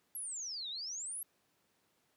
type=exponential two-way sweep; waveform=sine; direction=down then up; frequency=11600 to 3570 to 11600 Hz; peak=-39 dBFS; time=0.15-1.23 s; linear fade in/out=2 ms; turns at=0.69 s; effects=pink hiss -75 dBFS RMS until 2.16 s + high-pass 150 Hz 12 dB/octave